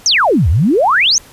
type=exponential two-way sweep; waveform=sine; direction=down then up; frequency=6640 to 69.7 to 6640 Hz; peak=-8 dBFS; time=0.06-1.18 s; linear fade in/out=0 ms; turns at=0.49 s; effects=pink hiss -41 dBFS RMS until 1.32 s + resampled to 32000 Hz